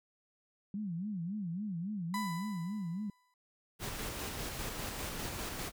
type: tone with vibrato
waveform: sine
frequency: 188.2 Hz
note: F#3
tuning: 30 cents sharp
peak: -35 dBFS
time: 0.74-3.1 s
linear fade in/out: 2 ms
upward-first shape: sine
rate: 3.6 Hz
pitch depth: 230 cents each way
type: tone with exponential decay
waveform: 35% pulse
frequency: 996 Hz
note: B5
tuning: 14 cents sharp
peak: -32 dBFS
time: 2.14-3.34 s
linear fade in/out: 2 ms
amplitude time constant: 260 ms
type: noise with tremolo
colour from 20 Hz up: pink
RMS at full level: -39 dBFS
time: 3.79-5.72 s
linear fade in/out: 50 ms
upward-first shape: square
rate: 5 Hz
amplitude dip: 25%
effects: none